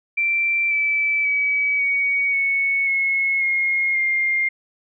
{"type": "tone with pitch steps", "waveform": "sine", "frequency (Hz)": [2349, 2314, 2279, 2246, 2212, 2179, 2147, 2115], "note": ["D7", "D7", "C#7", "C#7", "C#7", "C#7", "C7", "C7"], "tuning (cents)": [0, -26, 47, 22, -4, -30, 44, 18], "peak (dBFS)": -17, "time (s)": [0.17, 4.49], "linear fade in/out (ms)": 10, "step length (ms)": 540, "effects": []}